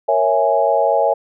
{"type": "chord", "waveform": "sine", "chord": "A# half-diminished seventh", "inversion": "none", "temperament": "equal", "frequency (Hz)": [466.2, 554.4, 659.3, 830.6], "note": ["A#4", "C#5", "E5", "G#5"], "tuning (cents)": [0, 0, 0, 0], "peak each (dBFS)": [-21, -17, -17, -18], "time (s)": [0.08, 1.14], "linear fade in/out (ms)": 10, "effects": []}